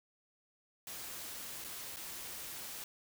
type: noise with dropouts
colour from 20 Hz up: white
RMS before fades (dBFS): -45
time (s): 0.87-2.84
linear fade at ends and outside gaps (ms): 2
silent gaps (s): 1.642-1.645 / 1.962-1.968
effects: none